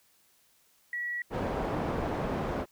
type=tone; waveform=sine; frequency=1931 Hz; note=B6; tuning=39 cents flat; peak=-31 dBFS; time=0.93-1.22 s; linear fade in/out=2 ms
type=low-pass noise; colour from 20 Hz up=white; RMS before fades=-32 dBFS; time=1.3-2.66 s; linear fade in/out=50 ms; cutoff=650 Hz; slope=12 dB/octave
effects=white hiss -66 dBFS RMS until 2.71 s